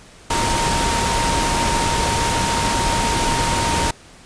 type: tone in noise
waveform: sine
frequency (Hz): 928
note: A#5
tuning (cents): -8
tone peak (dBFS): -21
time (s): 0.3-3.91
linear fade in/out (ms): 5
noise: pink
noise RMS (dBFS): -20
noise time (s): 0.3-3.91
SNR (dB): -4
effects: pink hiss -45 dBFS RMS until 4.25 s + resampled to 22050 Hz